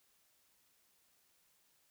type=silence; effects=white hiss -73 dBFS RMS until 1.9 s